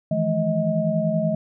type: tone cluster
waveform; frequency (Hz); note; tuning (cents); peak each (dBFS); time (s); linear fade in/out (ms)
sine; 158.6 / 169 / 213.6 / 632; D#3 / E3 / G#3 / D#5; +33 / +43 / +49 / +27; -26 / -25 / -25 / -23; 0.11-1.35; 5
effects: none